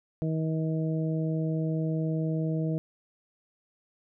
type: harmonic tone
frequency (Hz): 159.1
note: D#3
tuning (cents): +39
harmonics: 1 / 2 / 3 / 4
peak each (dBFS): -27 / -33 / -37 / -39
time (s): 0.22-2.78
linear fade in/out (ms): 0
effects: none